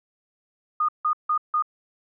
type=tone bursts; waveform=sine; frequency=1228 Hz; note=D#6; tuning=23 cents flat; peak=-19 dBFS; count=4; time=0.8-1.624 s; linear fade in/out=5 ms; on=86 ms; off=160 ms; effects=none